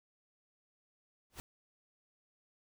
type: noise with exponential growth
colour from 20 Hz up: pink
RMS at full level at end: -41 dBFS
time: 1.3-1.4 s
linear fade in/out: 0 ms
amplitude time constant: 20 ms
effects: none